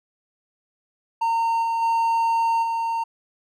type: tone with level steps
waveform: triangle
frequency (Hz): 916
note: A#5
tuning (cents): -31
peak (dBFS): -17 / -19 / -16 / -20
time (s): 1.21-3.04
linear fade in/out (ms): 10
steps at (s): 1.62 / 1.81 / 2.62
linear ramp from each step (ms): 20
effects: none